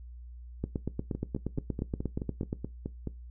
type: two click trains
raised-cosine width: 3 ms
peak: -18 / -21 dBFS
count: 17 / 10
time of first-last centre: 0.64-2.529 / 1.15-3.073 s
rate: 8.47 / 4.68 Hz
effects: noise-tail reverb RT60 0.2 s tail -19 dB re dry + added 60 Hz sine -43 dBFS peak until 3.3 s